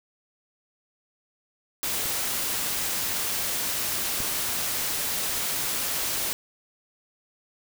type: noise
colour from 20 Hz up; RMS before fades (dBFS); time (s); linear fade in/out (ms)
white; -28; 1.83-6.33; 0
type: clicks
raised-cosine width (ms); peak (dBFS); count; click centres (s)
3; -25 / -22; 2; 2.057 / 4.204
effects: none